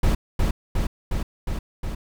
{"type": "noise with echo", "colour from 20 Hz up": "brown", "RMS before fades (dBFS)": -18, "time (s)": [0.03, 0.15], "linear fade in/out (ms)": 5, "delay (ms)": 360, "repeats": 5, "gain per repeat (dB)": -2, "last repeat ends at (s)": 1.95, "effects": []}